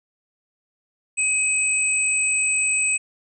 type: tone pair together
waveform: sine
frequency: 2537 / 8054 Hz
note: D#7 / B8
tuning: +33 / +33 cents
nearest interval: octave + minor sixth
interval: 2000 cents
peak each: -21 dBFS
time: 1.17-2.98 s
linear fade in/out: 20 ms
effects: none